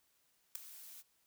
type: noise with ADSR envelope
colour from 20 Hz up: blue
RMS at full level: -36 dBFS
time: 0.55-1.03 s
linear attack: 4 ms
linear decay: 7 ms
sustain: -17 dB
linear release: 33 ms
effects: white hiss -75 dBFS RMS until 1.26 s